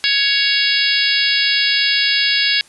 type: harmonic tone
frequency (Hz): 557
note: C#5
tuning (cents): +8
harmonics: 3 / 4 / 5 / 6 / 7 / 8 / 9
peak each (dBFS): -21 / -21 / -21 / -21 / -21 / -21 / -21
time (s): 0.04-2.61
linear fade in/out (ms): 0
effects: white hiss -47 dBFS RMS until 2.68 s + resampled to 24000 Hz